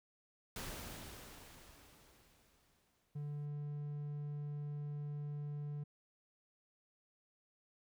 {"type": "noise with exponential decay", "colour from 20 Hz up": "pink", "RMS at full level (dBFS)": -44, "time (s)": [0.56, 3.46], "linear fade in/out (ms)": 2, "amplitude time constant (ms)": 630}
{"type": "tone", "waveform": "triangle", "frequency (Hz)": 146.5, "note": "D3", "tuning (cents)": -4, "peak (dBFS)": -38, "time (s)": [3.15, 5.84], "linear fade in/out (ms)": 10}
{"effects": []}